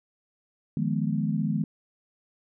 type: chord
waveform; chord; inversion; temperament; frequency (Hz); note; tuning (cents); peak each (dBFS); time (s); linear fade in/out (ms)
sine; F half-diminished seventh; third; equal with one note detuned; 155.56 / 174.61 / 211.2 / 246.9; Eb3 / F3 / Ab3 / Cb4; 0 / 0 / +29 / 0; -28 / -31 / -28 / -32; 0.77-1.64; 2
effects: none